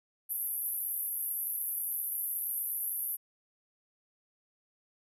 pink band-pass noise, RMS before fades -35 dBFS, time 0.29-3.17 s, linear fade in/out 20 ms, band 11000 to 13000 Hz, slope 96 dB/octave, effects none

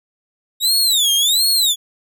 sawtooth tone with vibrato, 3729 Hz, A#7, in tune, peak -10 dBFS, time 0.6-1.76 s, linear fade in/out 50 ms, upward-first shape sine, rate 1.4 Hz, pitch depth 260 cents each way, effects none

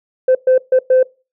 sine tone bursts at uneven times, 515 Hz, C5, 28 cents flat, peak -6 dBFS, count 4, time 0.28-0.35 / 0.47-0.58 / 0.72-0.79 / 0.9-1.03 s, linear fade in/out 5 ms, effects noise-tail reverb RT60 0.3 s tail -23 dB re dry + tanh soft clip ceiling -5 dBFS

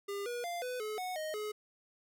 square tone with pitch steps, 401.9 / 482.3 / 695 / 499.7 / 428.5 / 735 / 622 / 423.4 Hz, G4 / B4 / F5 / B4 / A4 / F#5 / D#5 / G#4, +43 / -41 / -9 / +20 / -46 / -12 / -1 / +33 cents, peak -37 dBFS, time 0.08-1.52 s, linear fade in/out 10 ms, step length 180 ms, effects none

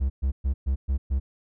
triangle tone bursts, 67.1 Hz, C2, 44 cents sharp, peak -19 dBFS, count 6, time 0-1.2 s, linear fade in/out 20 ms, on 100 ms, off 120 ms, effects none

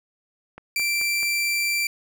click train, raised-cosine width 0.5 ms, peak -24 dBFS, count 4, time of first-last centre 0.58-1.231 s, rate 4.61 Hz
sawtooth tone, 2349 Hz, D7, in tune, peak -18 dBFS, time 0.76-1.87 s, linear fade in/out 2 ms
effects none

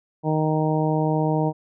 harmonic tone, 155.56 Hz, D#3, in tune, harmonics 1 / 2 / 3 / 4 / 5 / 6, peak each -22 / -25 / -27 / -28 / -29 / -30 dBFS, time 0.23-1.53 s, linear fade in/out 50 ms, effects none

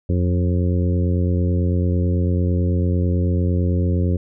harmonic tone with a mistuned harmonic, 89 Hz, F2, 33 cents sharp, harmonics 1 / 2 / 3 / 4 / 5 / 6, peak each -17 / -23 / -27 / -29 / -31 / -33 dBFS, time 0.09-4.17 s, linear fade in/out 5 ms, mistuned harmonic 1, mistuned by -34 cents, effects none

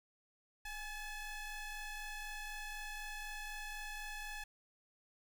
25% pulse ring-modulated tone, 852 Hz, G#5, 44 cents sharp, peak -36 dBFS, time 0.65-4.44 s, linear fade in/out 5 ms, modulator 874 Hz, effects none

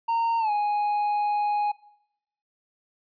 triangle tone with pitch glide, 921 to 830.1 Hz, A#5 to G#5, -21 to -1 cents, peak -20 dBFS, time 0.08-1.72 s, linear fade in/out 10 ms, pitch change -180 cents, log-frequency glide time 0.39-0.51 s, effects noise-tail reverb RT60 0.8 s tail -21 dB re dry + resampled to 11025 Hz

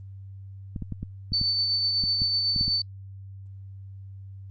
clicks, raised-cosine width 5 ms, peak -19 dBFS, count 11, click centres 0.762 / 0.823 / 0.923 / 1.03 / 1.321 / 1.414 / 2.038 / 2.219 / 2.562 / 2.611 / 2.68 s
sine tone with tremolo, 4527 Hz, C#8, 36 cents sharp, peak -21 dBFS, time 1.33-2.82 s, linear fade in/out 5 ms, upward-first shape sine, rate 8 Hz, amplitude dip 30%
effects added 97 Hz sine -39 dBFS peak until 4.5 s + Opus 24 kbps

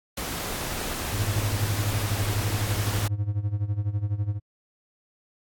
pink noise, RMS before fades -31 dBFS, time 0.17-3.08 s, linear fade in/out 5 ms
triangle tone with tremolo, 102.9 Hz, G#2, 16 cents flat, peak -19 dBFS, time 1.11-4.4 s, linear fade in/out 50 ms, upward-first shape sine, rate 12 Hz, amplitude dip 80%
effects AAC 64 kbps

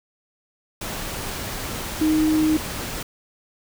sine tone in noise, 311.1 Hz, D#4, in tune, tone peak -16 dBFS, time 2.01-2.57 s, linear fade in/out 5 ms, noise pink, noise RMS -30 dBFS, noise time 0.81-3.03 s, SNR +11 dB, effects none

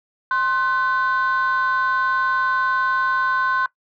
triangle ring-modulated tone, 229.8 Hz, A#3, 25 cents flat, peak -11 dBFS, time 0.31-3.66 s, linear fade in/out 2 ms, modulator 1280 Hz, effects noise-tail reverb RT60 0.1 s tail -21 dB re dry + tanh soft clip ceiling -12 dBFS

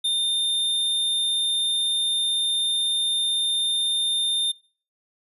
square tone, 3619 Hz, A7, 48 cents sharp, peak -21 dBFS, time 0.04-4.52 s, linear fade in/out 10 ms, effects noise-tail reverb RT60 0.4 s tail -21 dB re dry + resampled to 32000 Hz

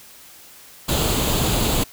pink noise with comb filter, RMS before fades -20 dBFS, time 0.88-1.84 s, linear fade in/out 10 ms, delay 0.27 ms, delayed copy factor +0.55, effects white hiss -45 dBFS RMS until 1.92 s

